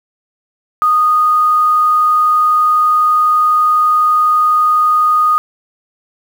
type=tone with quantisation; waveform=sine; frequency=1236 Hz; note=D#6; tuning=12 cents flat; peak=-8 dBFS; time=0.82-5.38 s; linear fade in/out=0 ms; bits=6; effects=none